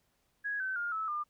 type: tone with pitch steps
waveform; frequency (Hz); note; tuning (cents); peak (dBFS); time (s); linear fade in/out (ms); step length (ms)
sine; 1661.2 / 1532.2 / 1413.1 / 1303.4 / 1202.1; G#6 / G6 / F6 / E6 / D6; 0 / -40 / +20 / -20 / +40; -32; 0.44-1.24; 20; 160
effects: pink hiss -75 dBFS RMS until 1.29 s